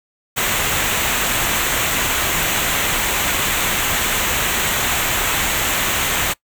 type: noise with comb filter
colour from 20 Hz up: pink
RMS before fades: -19 dBFS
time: 0.36-6.34 s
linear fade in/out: 20 ms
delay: 0.2 ms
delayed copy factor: -0.6
effects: noise-tail reverb RT60 0.1 s tail -22 dB re dry